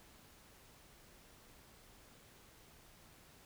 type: silence
effects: pink hiss -62 dBFS RMS until 3.45 s